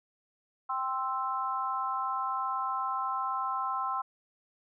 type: chord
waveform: sine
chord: C major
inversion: second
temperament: equal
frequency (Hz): 784 / 1046.5 / 1318.5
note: G5 / C6 / E6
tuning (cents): 0 / 0 / 0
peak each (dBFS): -36 / -32 / -34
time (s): 0.69-4.02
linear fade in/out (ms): 10
effects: none